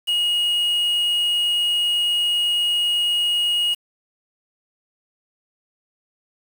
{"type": "tone with quantisation", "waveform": "triangle", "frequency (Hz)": 2882, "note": "F#7", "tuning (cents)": -46, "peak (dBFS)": -16, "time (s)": [0.07, 3.75], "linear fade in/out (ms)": 20, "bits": 6, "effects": []}